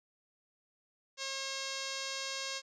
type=tone with low-pass filter; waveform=5% pulse; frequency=540 Hz; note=C#5; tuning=45 cents flat; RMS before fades=-39 dBFS; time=1.17-2.62 s; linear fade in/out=50 ms; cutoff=6200 Hz; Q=1.6; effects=none